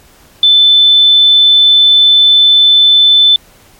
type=tone; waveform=sine; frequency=3520 Hz; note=A7; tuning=in tune; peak=-3 dBFS; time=0.43-3.36 s; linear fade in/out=2 ms; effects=pink hiss -44 dBFS RMS until 3.79 s + AAC 64 kbps